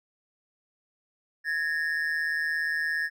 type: ring-modulated tone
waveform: triangle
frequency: 1749 Hz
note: A6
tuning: 11 cents flat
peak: -21 dBFS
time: 1.44-3.1 s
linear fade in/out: 50 ms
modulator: 78.6 Hz
effects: none